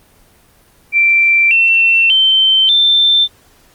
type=tone with pitch steps; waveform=sine; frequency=2349 / 2698 / 3100 / 3560 Hz; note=D7 / E7 / G7 / A7; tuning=0 / +40 / -20 / +20 cents; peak=-7 dBFS; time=0.92-3.28 s; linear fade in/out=50 ms; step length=590 ms; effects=pink hiss -49 dBFS RMS until 3.74 s + Opus 24 kbps